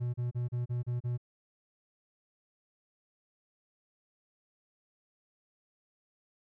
triangle tone bursts, 121.8 Hz, B2, 24 cents flat, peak -28 dBFS, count 7, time 0-1.178 s, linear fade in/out 20 ms, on 140 ms, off 33 ms, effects none

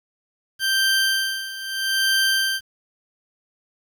20% pulse tone with tremolo, 1568 Hz, G6, in tune, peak -12 dBFS, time 0.59-2.61 s, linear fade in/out 50 ms, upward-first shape sine, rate 0.78 Hz, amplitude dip 80%, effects 8-bit

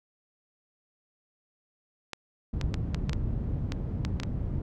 clicks, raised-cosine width 0.2 ms, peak -17 dBFS, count 10, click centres 2.133 / 2.613 / 2.742 / 2.946 / 3.095 / 3.132 / 3.721 / 4.05 / 4.2 / 4.234 s
white low-pass noise, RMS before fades -31 dBFS, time 2.53-4.62 s, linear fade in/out 5 ms, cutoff 120 Hz, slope 12 dB/octave
effects none

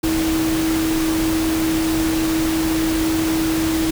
sine tone in noise, 321.1 Hz, E4, 45 cents flat, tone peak -17 dBFS, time 0.03-3.91 s, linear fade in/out 10 ms, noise pink, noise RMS -25 dBFS, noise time 0.03-3.91 s, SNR +5 dB, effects none

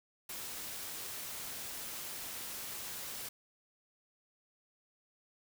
white noise, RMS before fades -43 dBFS, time 0.29-3.29 s, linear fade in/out 5 ms, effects none

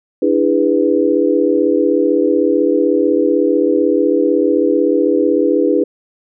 sine chord, E dominant seventh, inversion third, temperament equal with one note detuned, 293.7 / 329.6 / 407.5 / 493.9 Hz, D4 / E4 / G#4 / B4, 0 / 0 / -33 / 0 cents, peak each -16 dBFS, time 0.22-5.84 s, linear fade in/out 5 ms, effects none

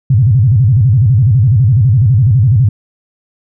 sine tone with vibrato, 116.54 Hz, A#2, in tune, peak -5 dBFS, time 0.1-2.69 s, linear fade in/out 5 ms, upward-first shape square, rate 12 Hz, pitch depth 240 cents each way, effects none

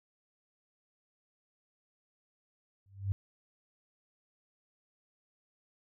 sine tone with exponential growth, 98 Hz, G2, in tune, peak -25 dBFS, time 2.86-3.12 s, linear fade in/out 0 ms, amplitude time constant 56 ms, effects none

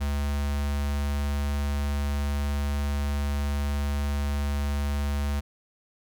square tone with notch filter, 71.6 Hz, D2, 43 cents flat, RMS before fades -27 dBFS, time 0-5.41 s, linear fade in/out 20 ms, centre 400 Hz, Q 1.7, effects none

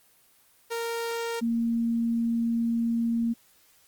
sawtooth / sine tone pair in turn, 463.6 / 231.8 Hz, A#4 / A#3, -10 / -10 cents, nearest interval octave, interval 1200 cents, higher first, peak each -25 / -23 dBFS, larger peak second, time 0.7-1.41 / 1.41-3.34 s, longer second, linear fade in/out 20 ms, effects white hiss -61 dBFS RMS until 3.87 s + Opus 24 kbps

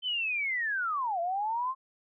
sine linear two-way sweep, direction down then up, 3099 to 668 to 1072 Hz, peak -28 dBFS, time 0.02-1.75 s, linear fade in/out 50 ms, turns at 1.2 s, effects none

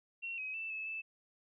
sine tone with pitch steps, 2728 / 2536 / 2652 / 2602 / 2632 Hz, F7 / D#7 / E7 / E7 / E7, -41 / +32 / +10 / -23 / -3 cents, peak -38 dBFS, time 0.22-1.02 s, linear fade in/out 20 ms, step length 160 ms, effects none

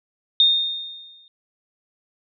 sine tone with exponential decay, 3665 Hz, A#7, 30 cents flat, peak -10 dBFS, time 0.4-1.28 s, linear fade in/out 1 ms, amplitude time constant 190 ms, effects none

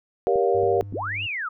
sine chord, G half-diminished seventh, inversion none, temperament just, 392 / 470.4 / 564.5 / 705.6 Hz, G4 / Bb4 / Db5 / F5, 0 / +16 / +31 / +18 cents, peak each -22 / -22 / -26 / -25 dBFS, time 0.27-0.81 s, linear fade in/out 0 ms
clicks, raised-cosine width 3 ms, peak -25 dBFS, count 4, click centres 0.358 / 0.634 / 0.826 / 0.925 s
triangle tone, 100 Hz, G2, 35 cents sharp, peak -32 dBFS, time 0.54-1.27 s, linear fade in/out 10 ms
sine linear two-way sweep, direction up then down, 164.81 to 2919 to 1184 Hz, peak -26 dBFS, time 0.93-1.49 s, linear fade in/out 10 ms, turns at 1.24 s
effects none

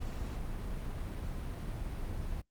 brown noise, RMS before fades -38 dBFS, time 0-2.42 s, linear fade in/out 20 ms, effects noise-tail reverb RT60 0.1 s tail -19 dB re dry + Opus 48 kbps

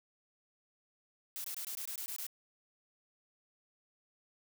blue noise bursts, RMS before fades -41 dBFS, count 9, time 1.36-2.266 s, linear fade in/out 0 ms, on 82 ms, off 21 ms, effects none

